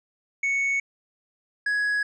triangle tone pair in turn, 2217 / 1671.5 Hz, C#7 / G#6, 0 / +11 cents, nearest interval perfect fourth, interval 489 cents, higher first, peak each -20 dBFS, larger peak neither, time 0.43-0.8 / 1.66-2.03 s, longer neither, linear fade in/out 5 ms, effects resampled to 22050 Hz

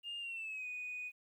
sine tone with pitch glide, 2818 to 2482 Hz, F7 to D#7, +15 to -5 cents, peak -39 dBFS, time 0.03-1.12 s, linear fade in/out 50 ms, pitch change -220 cents, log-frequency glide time 0.19-0.67 s, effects tanh soft clip ceiling -37 dBFS + 12-bit

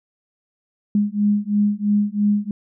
sine beating tone pair, 205 / 208 Hz, G#3 / G#3, -22 / +3 cents, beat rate 3 Hz, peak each -19 dBFS, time 0.95-2.51 s, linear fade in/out 2 ms, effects none

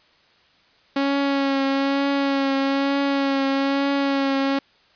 sawtooth tone with vibrato, 275.8 Hz, C#4, 9 cents flat, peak -15 dBFS, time 0.96-4.59 s, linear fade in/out 5 ms, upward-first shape triangle, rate 1.1 Hz, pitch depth 26 cents each way, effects white hiss -57 dBFS RMS until 4.95 s + resampled to 11025 Hz

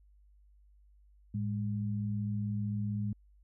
sine tone pair together, 108.78 / 204.4 Hz, A2 / G#3, -19 / -27 cents, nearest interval major seventh, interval 1092 cents, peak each -33 / -35 dBFS, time 1.34-3.13 s, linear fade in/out 5 ms, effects added 50 Hz sine -59 dBFS peak until 3.43 s

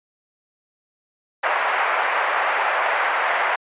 pink band-pass noise, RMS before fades -21 dBFS, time 1.43-3.56 s, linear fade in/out 10 ms, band 670 to 2200 Hz, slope 24 dB/octave, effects resampled to 8000 Hz

